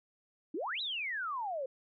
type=exponential two-way sweep; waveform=sine; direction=up then down; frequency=277.2 to 4045 to 506 Hz; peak=-34 dBFS; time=0.54-1.66 s; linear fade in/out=5 ms; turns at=0.81 s; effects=none